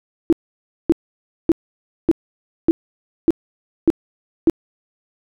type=tone bursts; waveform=sine; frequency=329.6 Hz; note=E4; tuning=in tune; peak=-8 dBFS; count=8; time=0.3-4.498 s; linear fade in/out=0 ms; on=26 ms; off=570 ms; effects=none